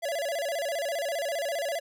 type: tone with vibrato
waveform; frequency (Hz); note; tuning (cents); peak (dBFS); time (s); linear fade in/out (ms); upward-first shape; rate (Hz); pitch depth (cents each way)
square; 616; D#5; -17; -29; 0.02-1.8; 20; square; 15; 150
effects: none